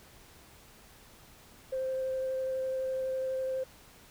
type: tone with vibrato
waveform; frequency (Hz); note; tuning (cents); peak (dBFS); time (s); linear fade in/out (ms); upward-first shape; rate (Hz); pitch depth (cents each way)
sine; 523.3; C5; 0; -29; 1.72-3.64; 10; sine; 12; 8
effects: tanh soft clip ceiling -26 dBFS + pink hiss -56 dBFS RMS until 4.1 s